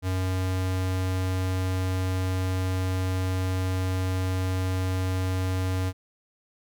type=tone; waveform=square; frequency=93 Hz; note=F#2; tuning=9 cents sharp; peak=-25 dBFS; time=0.02-5.93 s; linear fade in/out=50 ms; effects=none